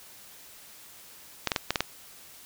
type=clicks; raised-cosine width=0.2 ms; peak=-7 dBFS; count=6; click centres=1.473 / 1.518 / 1.562 / 1.706 / 1.758 / 1.806 s; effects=white hiss -50 dBFS RMS until 2.45 s